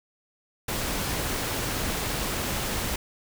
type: noise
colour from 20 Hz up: pink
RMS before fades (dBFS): -29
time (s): 0.68-2.96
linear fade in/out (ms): 5
effects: none